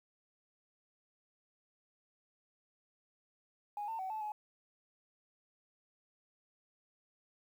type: tone with pitch steps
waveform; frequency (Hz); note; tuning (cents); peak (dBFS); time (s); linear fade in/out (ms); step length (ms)
sine; 827 / 898 / 757 / 870 / 845; G#5 / A5 / F#5 / A5 / G#5; -8 / +35 / +39 / -20 / +30; -36; 3.77-4.32; 2; 110
effects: tanh soft clip ceiling -33 dBFS + 11-bit